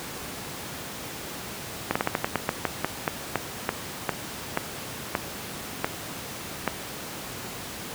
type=slowing click train; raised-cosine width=0.5 ms; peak=-7 dBFS; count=18; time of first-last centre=1.91-6.677 s; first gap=45 ms; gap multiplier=1.2; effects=pink hiss -36 dBFS RMS until 7.94 s + high-pass 100 Hz 12 dB/octave